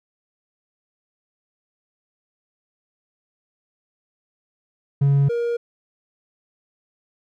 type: tone pair in turn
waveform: triangle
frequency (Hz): 140 / 472.2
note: C#3 / A#4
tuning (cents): +18 / +22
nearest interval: octave + major sixth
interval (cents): 2104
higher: second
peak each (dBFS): -11 / -18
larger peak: first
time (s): 5.01-5.29 / 5.29-5.57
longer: neither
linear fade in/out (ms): 10
effects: tanh soft clip ceiling -7 dBFS